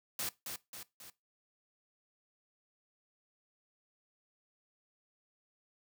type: noise with echo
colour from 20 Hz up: white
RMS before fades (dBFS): -37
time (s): 0.19-0.29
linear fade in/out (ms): 2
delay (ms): 270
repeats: 3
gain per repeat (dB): -5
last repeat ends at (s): 1.1
effects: noise-tail reverb RT60 0.2 s tail -19 dB re dry